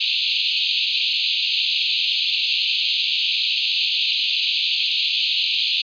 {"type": "band-pass noise", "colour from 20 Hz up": "white", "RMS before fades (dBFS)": -21, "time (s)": [0, 5.82], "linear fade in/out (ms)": 10, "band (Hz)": [2500, 4500], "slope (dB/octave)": 96, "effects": ["resampled to 11025 Hz"]}